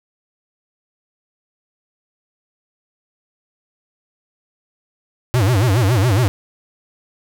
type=tone with vibrato; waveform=square; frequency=110 Hz; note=A2; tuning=in tune; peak=-13 dBFS; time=5.34-6.28 s; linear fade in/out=0 ms; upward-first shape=sine; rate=7.2 Hz; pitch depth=280 cents each way; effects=none